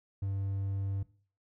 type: tone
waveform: triangle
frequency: 98 Hz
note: G2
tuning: in tune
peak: -29 dBFS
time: 0.22-1.03 s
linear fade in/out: 5 ms
effects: noise-tail reverb RT60 0.4 s tail -17 dB re dry